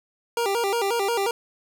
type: tone with vibrato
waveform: 25% pulse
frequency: 431 Hz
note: A4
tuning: 36 cents flat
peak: -18 dBFS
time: 0.37-1.31 s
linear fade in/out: 2 ms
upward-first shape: square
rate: 5.6 Hz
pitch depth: 150 cents each way
effects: none